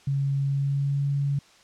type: tone with pitch glide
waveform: sine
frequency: 138.59 to 140.93 Hz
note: C#3 to C#3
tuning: 0 to +29 cents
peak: -22 dBFS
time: 0.07-1.39 s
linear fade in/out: 5 ms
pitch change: +29 cents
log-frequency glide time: 0.44-1.06 s
effects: white hiss -55 dBFS RMS until 1.63 s + low-pass 6000 Hz 12 dB/octave